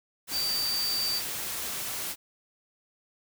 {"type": "tone in noise", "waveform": "sine", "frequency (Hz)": 4634, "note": "D8", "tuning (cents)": -24, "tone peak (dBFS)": -27, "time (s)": [0.31, 1.22], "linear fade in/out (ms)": 50, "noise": "white", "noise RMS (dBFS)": -34, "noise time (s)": [0.27, 2.16], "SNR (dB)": 4, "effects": []}